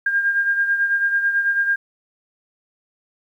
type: beating tone pair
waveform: sine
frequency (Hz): 1607 / 1616.1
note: G6 / G#6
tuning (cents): +43 / -48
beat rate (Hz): 9.1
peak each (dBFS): -17 / -25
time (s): 0.06-1.76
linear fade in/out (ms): 5
effects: 9-bit